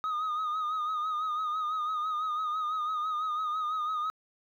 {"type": "tone with vibrato", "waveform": "sine", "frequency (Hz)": 1244.5, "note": "D#6", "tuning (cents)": 0, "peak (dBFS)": -26, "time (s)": [0.04, 4.1], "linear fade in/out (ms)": 0, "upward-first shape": "sine", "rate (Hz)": 6, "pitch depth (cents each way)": 52, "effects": ["tanh soft clip ceiling -28 dBFS", "11-bit"]}